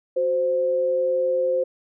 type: tone pair together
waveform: sine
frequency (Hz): 368.4 / 521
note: F#4 / C5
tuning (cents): -7 / -7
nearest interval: tritone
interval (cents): 600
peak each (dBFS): -29 / -19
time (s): 0.16-1.64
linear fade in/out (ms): 10
effects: none